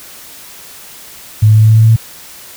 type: tone with pitch steps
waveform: sine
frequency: 107.2 / 107.95 / 108.7 / 109.45 / 110.21 / 110.98 / 111.75 / 112.53 Hz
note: A2 / A2 / A2 / A2 / A2 / A2 / A2 / A2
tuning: -45 / -33 / -21 / -9 / +3 / +15 / +27 / +39 cents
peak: -3 dBFS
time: 1.42-1.964 s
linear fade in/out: 10 ms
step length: 68 ms
effects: white hiss -34 dBFS RMS until 2.56 s